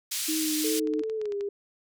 white band-pass noise, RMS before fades -31 dBFS, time 0.11-0.8 s, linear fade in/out 10 ms, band 2800 to 11000 Hz, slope 12 dB/octave
sine tone with vibrato, 311.1 Hz, D#4, in tune, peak -27 dBFS, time 0.28-1.02 s, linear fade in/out 10 ms, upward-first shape sine, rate 2.7 Hz, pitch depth 24 cents each way
sine tone with pitch glide, 440 to 403.5 Hz, A4 to G#4, 0 to -50 cents, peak -28 dBFS, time 0.64-1.49 s, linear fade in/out 5 ms, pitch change -150 cents, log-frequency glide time 1.16-1.34 s
clicks, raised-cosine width 0.2 ms, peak -28 dBFS, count 9, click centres 0.873 / 0.937 / 0.994 / 1.036 / 1.098 / 1.215 / 1.256 / 1.322 / 1.409 s
effects none

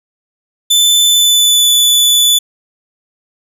sawtooth tone with pitch glide, 3520 to 3474 Hz, A7 to A7, 0 to -23 cents, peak -4 dBFS, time 0.7-2.39 s, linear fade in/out 10 ms, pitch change -23 cents, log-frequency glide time 1.05-1.7 s, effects none

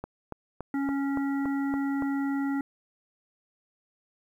click train, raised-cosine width 1 ms, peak -21 dBFS, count 8, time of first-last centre 0.04-2.023 s, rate 3.53 Hz
harmonic tone, 277.2 Hz, C#4, in tune, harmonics 1 / 3 / 5 / 7, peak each -26 / -39 / -41 / -43 dBFS, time 0.74-2.61 s, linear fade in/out 2 ms
effects 10-bit

